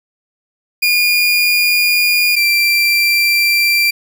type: tone pair in turn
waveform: 30% pulse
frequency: 2428 / 2359 Hz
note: D#7 / D7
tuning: -43 / +7 cents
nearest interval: unison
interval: 50 cents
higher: first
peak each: -8 dBFS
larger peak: neither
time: 0.82-2.36 / 2.36-3.91 s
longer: second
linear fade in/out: 10 ms
effects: none